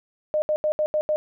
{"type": "tone bursts at uneven times", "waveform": "sine", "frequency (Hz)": 610, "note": "D#5", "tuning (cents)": -34, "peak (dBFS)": -19, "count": 6, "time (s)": [[0.34, 0.42], [0.49, 0.56], [0.64, 0.72], [0.79, 0.86], [0.94, 1.01], [1.09, 1.16]], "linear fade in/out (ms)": 0, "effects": []}